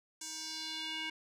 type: tone with band-pass filter sweep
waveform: square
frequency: 316.8 Hz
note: D#4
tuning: 31 cents sharp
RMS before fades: -41 dBFS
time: 0.21-1.1 s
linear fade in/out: 5 ms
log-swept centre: 7200 to 2500 Hz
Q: 2.6
effects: none